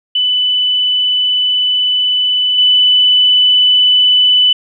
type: tone with level steps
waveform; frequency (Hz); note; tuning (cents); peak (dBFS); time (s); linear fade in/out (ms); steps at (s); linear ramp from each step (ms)
sine; 2992; F#7; +19; -10 / -6; 0.15-4.53; 5; 2.58; 5
effects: none